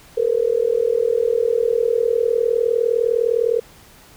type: tone with amplitude modulation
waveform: sine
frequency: 466.2 Hz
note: A#4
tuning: in tune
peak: -11 dBFS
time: 0.17-3.6 s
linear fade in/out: 10 ms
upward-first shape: sine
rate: 39.8 Hz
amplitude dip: 95%
effects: pink hiss -47 dBFS RMS until 4.16 s